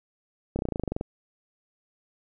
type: slowing click train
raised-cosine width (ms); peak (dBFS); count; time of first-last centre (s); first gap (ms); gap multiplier
2; -15; 13; 0.56-1.011; 30; 1.04
effects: none